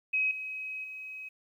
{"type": "tone with level steps", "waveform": "sine", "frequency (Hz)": 2540, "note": "D#7", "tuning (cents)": 35, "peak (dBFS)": [-25, -35, -39], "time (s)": [0.13, 1.29], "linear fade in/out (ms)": 10, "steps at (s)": [0.31, 0.84], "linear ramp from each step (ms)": 2, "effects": ["11-bit"]}